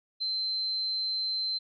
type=tone; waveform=sine; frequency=4100 Hz; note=C8; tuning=36 cents flat; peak=-28 dBFS; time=0.2-1.59 s; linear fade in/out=20 ms; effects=none